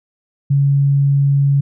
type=tone; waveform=sine; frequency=140 Hz; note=C#3; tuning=18 cents sharp; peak=-10 dBFS; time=0.5-1.61 s; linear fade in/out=10 ms; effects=none